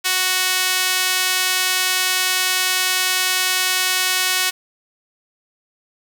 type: tone with high-pass filter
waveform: sawtooth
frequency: 370 Hz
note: F#4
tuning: in tune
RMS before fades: -19 dBFS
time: 0.04-4.51 s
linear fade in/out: 20 ms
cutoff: 2100 Hz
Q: 0.68
effects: none